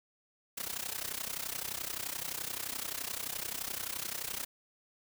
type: noise with amplitude modulation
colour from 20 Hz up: white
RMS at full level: -35 dBFS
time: 0.57-4.45 s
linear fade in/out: 10 ms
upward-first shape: sine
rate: 31.6 Hz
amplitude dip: 85%
effects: none